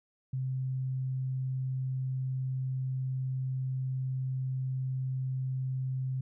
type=tone; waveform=sine; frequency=130.6 Hz; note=C3; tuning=3 cents flat; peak=-30 dBFS; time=0.33-6.21 s; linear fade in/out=5 ms; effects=none